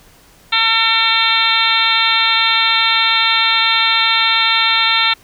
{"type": "harmonic tone with a mistuned harmonic", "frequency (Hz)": 451.2, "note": "A4", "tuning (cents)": 44, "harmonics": [2, 3, 4, 5, 6, 7, 8, 9], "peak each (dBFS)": [-22, -19, -22, -18, -21, -22, -16, -20], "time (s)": [0.52, 5.14], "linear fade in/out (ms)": 10, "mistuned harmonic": 7, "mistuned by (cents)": 15, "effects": ["pink hiss -47 dBFS RMS until 5.23 s"]}